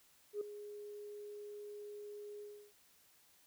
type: tone with ADSR envelope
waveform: sine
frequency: 414.6 Hz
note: G#4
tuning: 3 cents flat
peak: -33 dBFS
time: 0.33-2.73 s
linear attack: 81 ms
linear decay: 3 ms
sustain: -13 dB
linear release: 320 ms
effects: tanh soft clip ceiling -32 dBFS + white hiss -68 dBFS RMS until 3.46 s